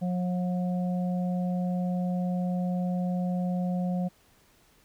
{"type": "harmonic tone", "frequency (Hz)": 180, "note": "F#3", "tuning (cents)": -47, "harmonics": [1, 3, 4], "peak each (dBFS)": [-26, -38, -39], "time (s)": [0.01, 4.09], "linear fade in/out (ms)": 20, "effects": ["pink hiss -62 dBFS RMS until 4.84 s"]}